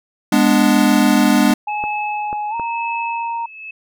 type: chord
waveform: square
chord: G# diminished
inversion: none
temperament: equal with one note detuned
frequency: 206.3 / 246.9 / 293.7 Hz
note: G#3 / B3 / D4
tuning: -11 / 0 / 0 cents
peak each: -16 dBFS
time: 0.32-1.54 s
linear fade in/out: 5 ms
type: clicks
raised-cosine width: 1 ms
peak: -14 dBFS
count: 4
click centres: 1.508 / 1.839 / 2.329 / 2.597 s
type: tone with pitch glide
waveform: sine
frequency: 837 to 928.7 Hz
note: G#5 to A#5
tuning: +13 to -7 cents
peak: -20 dBFS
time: 1.67-3.46 s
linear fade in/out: 5 ms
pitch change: +180 cents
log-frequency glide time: 2.5-2.55 s
type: tone with tremolo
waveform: sine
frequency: 2599 Hz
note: E7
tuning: 25 cents flat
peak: -24 dBFS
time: 1.68-3.71 s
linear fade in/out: 5 ms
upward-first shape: sine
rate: 1 Hz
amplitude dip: 80%
effects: none